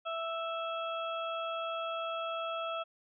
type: harmonic tone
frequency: 659.3 Hz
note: E5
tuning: in tune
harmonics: 1 / 2 / 4 / 5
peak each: -37 / -37 / -45 / -45 dBFS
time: 0.05-2.84 s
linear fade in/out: 20 ms
effects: none